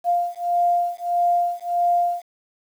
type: beating tone pair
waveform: sine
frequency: 698.5 / 700.1 Hz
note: F5 / F5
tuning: 0 / +4 cents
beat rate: 1.6 Hz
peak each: -21 dBFS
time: 0.04-2.24 s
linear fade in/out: 50 ms
effects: 8-bit